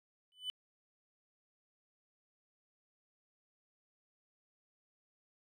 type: tone with exponential growth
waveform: triangle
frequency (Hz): 3000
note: F#7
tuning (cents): +23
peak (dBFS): -31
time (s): 0.32-0.5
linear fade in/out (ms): 0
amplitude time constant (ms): 38
effects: tanh soft clip ceiling -30 dBFS